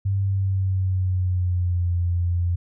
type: tone with pitch glide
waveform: sine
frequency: 98 to 87.31 Hz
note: G2 to F2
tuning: 0 to 0 cents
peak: -19 dBFS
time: 0.05-2.56 s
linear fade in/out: 10 ms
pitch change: -200 cents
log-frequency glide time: 0.22-1.93 s
effects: none